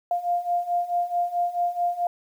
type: beating tone pair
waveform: sine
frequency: 698.5 / 703.1 Hz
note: F5 / F5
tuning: 0 / +11 cents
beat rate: 4.6 Hz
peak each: -27 / -24 dBFS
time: 0.11-2.07 s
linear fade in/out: 2 ms
effects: 9-bit